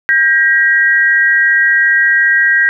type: tone pair together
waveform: sine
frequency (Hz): 1600 / 1902.7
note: G6 / A#6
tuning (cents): +35 / +35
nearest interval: minor third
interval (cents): 300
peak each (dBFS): -10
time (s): 0.09-2.69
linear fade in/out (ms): 0
effects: none